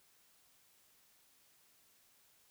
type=silence; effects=white hiss -69 dBFS RMS until 2.5 s